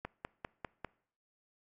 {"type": "click train", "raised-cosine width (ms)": 0.5, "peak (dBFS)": -23, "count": 5, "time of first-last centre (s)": [0.05, 0.847], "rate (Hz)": 5.02, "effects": ["noise-tail reverb RT60 0.6 s tail -24 dB re dry", "AAC 32 kbps"]}